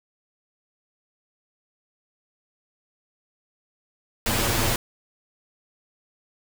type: noise with comb filter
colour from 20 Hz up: pink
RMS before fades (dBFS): -23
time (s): 4.26-4.76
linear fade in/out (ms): 2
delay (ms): 8.8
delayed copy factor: +0.75
effects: none